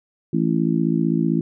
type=harmonic tone; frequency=55.6 Hz; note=A1; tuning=19 cents sharp; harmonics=3 / 4 / 5 / 6; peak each=-21 / -22 / -23 / -24 dBFS; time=0.33-1.41 s; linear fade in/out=5 ms; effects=none